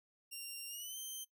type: tone with pitch glide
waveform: 10% pulse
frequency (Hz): 2776 to 3116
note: F7 to G7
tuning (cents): -11 to -11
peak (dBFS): -36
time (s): 0.31-1.25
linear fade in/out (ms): 20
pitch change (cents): +200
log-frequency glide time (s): 0.68-0.97
effects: noise-tail reverb RT60 0.1 s tail -19 dB re dry